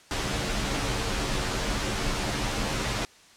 pink noise with comb filter, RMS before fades -28 dBFS, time 0.11-3.05 s, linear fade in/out 0 ms, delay 12 ms, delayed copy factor -0.75, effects white hiss -54 dBFS RMS until 3.36 s + low-pass 7000 Hz 12 dB/octave

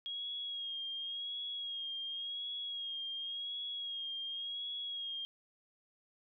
sine tone with vibrato, 3276 Hz, G#7, 24 cents flat, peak -38 dBFS, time 0.06-5.25 s, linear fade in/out 0 ms, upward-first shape sine, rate 0.91 Hz, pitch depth 38 cents each way, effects none

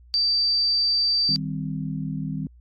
sine tone, 4655 Hz, D8, 16 cents flat, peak -18 dBFS, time 0.14-1.36 s, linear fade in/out 0 ms
sine chord, C minor, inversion first, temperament equal, 155.56 / 196 / 261.6 Hz, Eb3 / G3 / C4, 0 / 0 / 0 cents, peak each -28 / -31 / -32 dBFS, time 1.29-2.47 s, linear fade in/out 2 ms
effects added 60 Hz sine -47 dBFS peak until 2.6 s + MP3 96 kbps

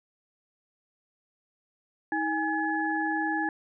sine tone cluster, 318.5 / 825 / 1706 Hz, D#4 / G#5 / G#6, +41 / -12 / +46 cents, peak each -30 dBFS, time 2.12-3.49 s, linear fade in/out 2 ms, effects none

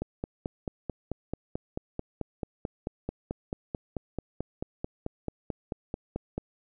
click train, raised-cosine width 2 ms, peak -18 dBFS, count 30, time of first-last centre 0.02-6.38 s, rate 4.56 Hz, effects none

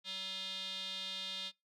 square tone with band-pass filter, 190.2 Hz, F#3, 48 cents sharp, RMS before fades -42 dBFS, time 0.04-1.52 s, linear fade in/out 50 ms, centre 3600 Hz, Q 6.5, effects noise-tail reverb RT60 0.2 s tail -23 dB re dry

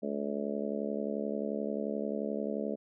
harmonic tone, 71.4 Hz, D2, 48 cents flat, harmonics 3 / 4 / 5 / 6 / 7 / 8 / 9, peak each -36 / -40 / -45 / -38 / -42 / -39 / -42 dBFS, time 0.02-2.76 s, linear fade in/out 20 ms, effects none

